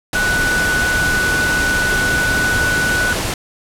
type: tone in noise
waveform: sine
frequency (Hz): 1483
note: F#6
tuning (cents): +4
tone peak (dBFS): -15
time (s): 0.15-3.13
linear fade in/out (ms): 2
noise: pink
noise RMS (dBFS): -20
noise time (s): 0.13-3.34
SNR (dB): +2
effects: low-pass 11000 Hz 12 dB/octave